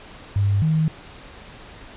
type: tone pair in turn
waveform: sine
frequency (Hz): 100 / 157.78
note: G2 / D#3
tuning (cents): +35 / +24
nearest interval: minor sixth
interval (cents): 789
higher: second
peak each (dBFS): -16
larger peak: neither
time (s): 0.36-0.62 / 0.62-0.88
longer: neither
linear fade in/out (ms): 0
effects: pink hiss -42 dBFS RMS until 1.96 s + resampled to 8000 Hz